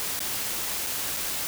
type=noise with dropouts; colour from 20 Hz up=white; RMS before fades=-30 dBFS; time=0-1.47 s; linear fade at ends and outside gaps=0 ms; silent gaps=0.192-0.204 / 0.865-0.869 / 1.165-1.169 s; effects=none